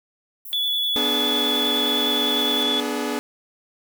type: high-pass noise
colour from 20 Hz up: white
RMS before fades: -36 dBFS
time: 0.45-2.63 s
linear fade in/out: 5 ms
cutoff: 12000 Hz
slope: 24 dB/octave
type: tone with vibrato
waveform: sine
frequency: 3430 Hz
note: A7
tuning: 45 cents flat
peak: -20 dBFS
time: 0.53-2.8 s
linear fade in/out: 0 ms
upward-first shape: square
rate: 9.8 Hz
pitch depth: 10 cents each way
type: chord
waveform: sawtooth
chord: G# diminished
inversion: first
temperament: equal with one note detuned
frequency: 246.9 / 293.7 / 423.3 Hz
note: B3 / D4 / G#4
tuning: 0 / 0 / +33 cents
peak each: -24 dBFS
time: 0.96-3.19 s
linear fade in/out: 0 ms
effects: none